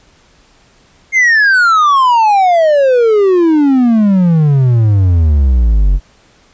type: exponential sweep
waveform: triangle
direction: down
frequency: 2146 to 43.62 Hz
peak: -4 dBFS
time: 1.12-6 s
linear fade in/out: 50 ms
effects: pink hiss -48 dBFS RMS until 6.53 s + resampled to 16000 Hz